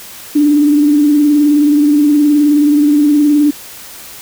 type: tone with vibrato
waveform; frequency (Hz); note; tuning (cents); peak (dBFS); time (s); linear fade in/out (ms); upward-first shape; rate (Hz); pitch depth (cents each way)
sine; 294.1; D4; +3; -6; 0.35-3.51; 10; sine; 19; 41
effects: white hiss -32 dBFS RMS until 4.21 s